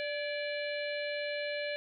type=harmonic tone with a mistuned harmonic; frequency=586 Hz; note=D5; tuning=4 cents flat; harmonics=1 / 3 / 4 / 5 / 6 / 7; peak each=-35 / -41 / -41 / -46 / -51 / -45 dBFS; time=0-1.76 s; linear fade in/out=0 ms; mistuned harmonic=3; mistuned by=-54 cents; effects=none